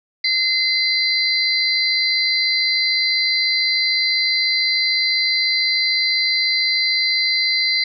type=tone cluster; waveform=sine; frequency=2066 / 4093 / 4690 Hz; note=C7 / C8 / D8; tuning=-22 / -39 / -3 cents; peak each=-20 dBFS; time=0.24-7.84 s; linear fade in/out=5 ms; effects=none